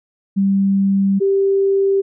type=tone pair in turn; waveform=sine; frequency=196 / 392 Hz; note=G3 / G4; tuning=0 / 0 cents; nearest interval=octave; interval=1200 cents; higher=second; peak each=-12 dBFS; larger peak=neither; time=0.36-1.2 / 1.2-2.02 s; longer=first; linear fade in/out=20 ms; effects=none